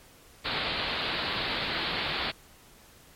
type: low-pass noise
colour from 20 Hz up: white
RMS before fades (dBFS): -31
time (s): 0.44-2.32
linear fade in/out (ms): 20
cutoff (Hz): 4500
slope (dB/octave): 96
effects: pink hiss -55 dBFS RMS until 3.15 s + MP3 64 kbps